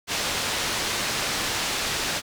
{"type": "low-pass noise", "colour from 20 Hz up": "white", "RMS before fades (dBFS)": -27, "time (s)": [0.07, 2.22], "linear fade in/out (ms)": 50, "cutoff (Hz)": 5200, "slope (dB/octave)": 12, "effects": []}